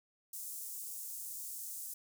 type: high-pass noise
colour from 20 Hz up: pink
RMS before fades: -44 dBFS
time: 0.33-1.94 s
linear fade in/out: 5 ms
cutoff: 7500 Hz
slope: 24 dB/octave
effects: none